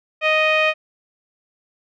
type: tone with low-pass filter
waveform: sawtooth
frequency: 622.3 Hz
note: D#5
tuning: in tune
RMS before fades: -17 dBFS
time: 0.21-0.74 s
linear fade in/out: 50 ms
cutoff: 2600 Hz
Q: 4.7
effects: none